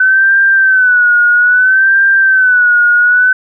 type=tone with vibrato; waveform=sine; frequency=1510 Hz; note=F#6; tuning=35 cents sharp; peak=-5 dBFS; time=0-3.33 s; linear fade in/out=5 ms; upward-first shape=sine; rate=0.61 Hz; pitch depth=84 cents each way; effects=none